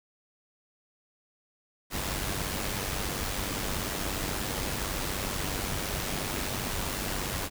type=noise with amplitude modulation; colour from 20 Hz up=pink; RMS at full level=-30 dBFS; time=1.9-7.5 s; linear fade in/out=50 ms; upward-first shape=sine; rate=97.1 Hz; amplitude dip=50%; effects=none